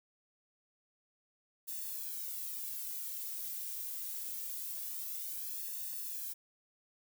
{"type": "noise with flanger", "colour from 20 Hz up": "violet", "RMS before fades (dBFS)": -41, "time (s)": [1.67, 6.34], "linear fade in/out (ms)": 20, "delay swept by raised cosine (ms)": [1.1, 2.5], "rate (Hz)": 0.24, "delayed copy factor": 0.95, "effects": []}